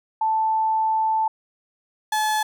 sine / 35% pulse tone pair in turn, 880 / 859.4 Hz, A5 / A5, 0 / -41 cents, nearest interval unison, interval 41 cents, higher first, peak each -18 dBFS, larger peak neither, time 0.21-1.28 / 2.12-2.43 s, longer first, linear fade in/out 5 ms, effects none

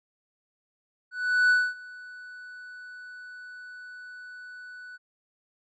triangle tone with ADSR envelope, 1486 Hz, F#6, 7 cents sharp, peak -15 dBFS, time 1.11-4.98 s, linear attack 390 ms, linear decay 240 ms, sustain -24 dB, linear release 28 ms, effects resampled to 16000 Hz

